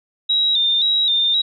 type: tone with vibrato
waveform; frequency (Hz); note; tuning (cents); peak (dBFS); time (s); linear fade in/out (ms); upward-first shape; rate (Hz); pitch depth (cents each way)
sine; 3729; A#7; 0; -14; 0.29-1.42; 10; square; 1.9; 55
effects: none